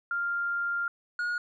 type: tone pair in turn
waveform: sine / triangle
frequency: 1396.9 / 1440.3 Hz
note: F6 / F#6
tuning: 0 / -47 cents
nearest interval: minor second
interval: 53 cents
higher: second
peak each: -27 / -26 dBFS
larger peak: second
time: 0.11-0.88 / 1.19-1.38 s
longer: first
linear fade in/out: 2 ms
effects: resampled to 16000 Hz